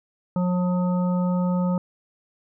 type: harmonic tone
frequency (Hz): 179.9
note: F#3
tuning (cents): -48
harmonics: 1 / 3 / 5 / 7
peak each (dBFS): -20 / -30 / -34 / -37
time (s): 0.36-1.78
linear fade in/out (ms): 2
effects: none